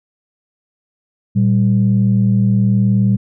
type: tone pair together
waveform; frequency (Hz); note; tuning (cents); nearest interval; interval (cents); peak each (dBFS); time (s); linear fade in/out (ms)
sine; 116.07 / 195.2; A#2 / G3; -7 / -7; major sixth; 900; -12; 1.35-3.17; 20
effects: tanh soft clip ceiling -4 dBFS